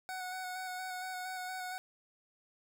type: tone with vibrato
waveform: 25% pulse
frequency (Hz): 740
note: F#5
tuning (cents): 0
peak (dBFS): -35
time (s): 0.09-1.78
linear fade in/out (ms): 0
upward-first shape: square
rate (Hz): 4.3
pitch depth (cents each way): 17
effects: none